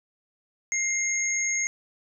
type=tone pair together; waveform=sine; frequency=2100 / 6537 Hz; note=C7 / G#8; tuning=+6 / -28 cents; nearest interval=octave + minor sixth; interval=1966 cents; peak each=-27 / -26 dBFS; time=0.72-1.67 s; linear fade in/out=0 ms; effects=none